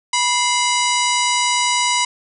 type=harmonic tone with a mistuned harmonic; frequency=979 Hz; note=B5; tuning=15 cents flat; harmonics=1 / 2 / 3 / 4 / 5 / 6 / 7 / 8 / 9; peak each=-19 / -22 / -24 / -25 / -26 / -27 / -27 / -28 / -29 dBFS; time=0.13-2.05 s; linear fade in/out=5 ms; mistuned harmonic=2; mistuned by=+110 cents; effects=none